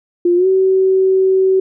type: tone with pitch glide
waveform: sine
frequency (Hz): 350 to 379.5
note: F4 to F#4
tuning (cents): +4 to +44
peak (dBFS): -9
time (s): 0.25-1.6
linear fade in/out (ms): 5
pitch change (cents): +140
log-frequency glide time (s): 0.36-0.47
effects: none